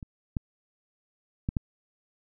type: clicks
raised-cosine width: 5 ms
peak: -27 / -16 / -15 / -14 dBFS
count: 4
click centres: 0.028 / 0.368 / 1.489 / 1.568 s
effects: none